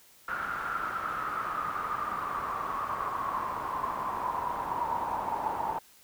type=noise with band-pass filter sweep; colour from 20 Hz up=brown; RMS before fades=-33 dBFS; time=0.28-5.79 s; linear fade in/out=5 ms; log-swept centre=1400 to 880 Hz; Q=9.6; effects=white hiss -58 dBFS RMS until 6.03 s